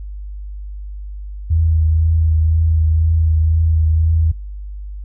sine tone with vibrato, 80.3 Hz, E2, 45 cents flat, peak -11 dBFS, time 1.5-4.32 s, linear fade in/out 10 ms, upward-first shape triangle, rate 2 Hz, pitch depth 26 cents each way, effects noise-tail reverb RT60 0.2 s tail -23 dB re dry + added 50 Hz sine -26 dBFS peak until 5.04 s

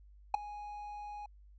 triangle tone with ADSR envelope, 830 Hz, G#5, 1 cent flat, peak -19 dBFS, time 0.34-1.26 s, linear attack 4 ms, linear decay 8 ms, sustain -21 dB, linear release 3 ms, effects added 50 Hz sine -55 dBFS peak until 1.58 s + resampled to 16000 Hz

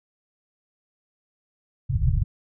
white low-pass noise, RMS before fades -21 dBFS, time 1.89-2.24 s, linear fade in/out 20 ms, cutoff 150 Hz, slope 96 dB/octave, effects none

